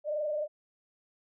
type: tone with frequency modulation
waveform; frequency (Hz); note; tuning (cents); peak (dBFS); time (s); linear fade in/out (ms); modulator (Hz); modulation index
sine; 602; D5; +43; -29; 0.04-0.48; 50; 23.2; 0.88
effects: none